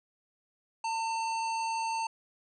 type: harmonic tone with a mistuned harmonic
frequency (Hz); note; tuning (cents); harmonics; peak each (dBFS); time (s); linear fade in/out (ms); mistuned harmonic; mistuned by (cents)
903; A5; +45; 1 / 3 / 5 / 7 / 9; -30 / -40 / -44 / -47 / -49; 0.84-2.07; 5; 3; -20
effects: none